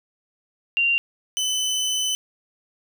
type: tone pair in turn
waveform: sine / 25% pulse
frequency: 2771 / 3019 Hz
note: F7 / F#7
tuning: -14 / +34 cents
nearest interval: minor second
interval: 148 cents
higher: second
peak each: -17 / -18 dBFS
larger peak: first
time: 0.77-0.98 / 1.37-2.15 s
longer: second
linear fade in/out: 0 ms
effects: none